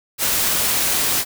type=noise; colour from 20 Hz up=white; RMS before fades=-19 dBFS; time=0.18-1.25 s; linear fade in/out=50 ms; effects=none